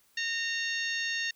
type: harmonic tone with a mistuned harmonic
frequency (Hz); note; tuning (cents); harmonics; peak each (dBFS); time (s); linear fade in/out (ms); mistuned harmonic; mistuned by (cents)
920; A#5; -23; 2 / 3 / 4 / 5 / 6 / 7; -32 / -36 / -38 / -40 / -42 / -43; 0.17-1.31; 5; 5; -69
effects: white hiss -66 dBFS RMS until 1.35 s